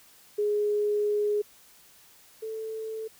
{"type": "tone pair in turn", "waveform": "sine", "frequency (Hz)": [416.4, 441.2], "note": ["G#4", "A4"], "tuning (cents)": [5, 5], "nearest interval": "minor second", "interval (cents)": 100, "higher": "second", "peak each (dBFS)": [-23, -32], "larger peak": "first", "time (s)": [[0.38, 1.42], [2.42, 3.08]], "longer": "first", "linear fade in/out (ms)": 10, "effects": ["white hiss -56 dBFS RMS until 3.19 s"]}